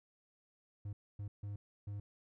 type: tone bursts at uneven times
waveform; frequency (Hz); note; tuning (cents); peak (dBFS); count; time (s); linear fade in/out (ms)
triangle; 102; G#2; -31; -38; 4; 0.85-0.93 / 1.19-1.28 / 1.43-1.56 / 1.87-2; 5
effects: none